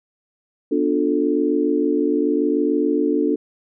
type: chord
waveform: sine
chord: B half-diminished seventh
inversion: none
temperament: equal with one note detuned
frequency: 246.9 / 293.7 / 354.5 / 440 Hz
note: B3 / D4 / F4 / A4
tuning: 0 / 0 / +26 / 0 cents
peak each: -25 / -19 / -23 / -22 dBFS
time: 0.71-3.36 s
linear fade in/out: 10 ms
effects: none